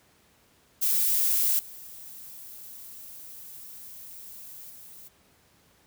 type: noise with level steps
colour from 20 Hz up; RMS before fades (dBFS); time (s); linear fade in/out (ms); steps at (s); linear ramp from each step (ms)
violet; -24 / -44 / -47; 0.81-5.09; 20; 1.59 / 4.7; 2
effects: pink hiss -62 dBFS RMS until 5.86 s + high-pass 60 Hz 12 dB/octave